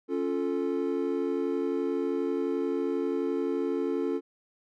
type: chord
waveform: triangle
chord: Db augmented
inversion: none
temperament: equal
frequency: 277.2 / 349.2 / 440 Hz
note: Db4 / F4 / A4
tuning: 0 / 0 / 0 cents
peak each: -29 dBFS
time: 0.08-4.21 s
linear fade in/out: 50 ms
effects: none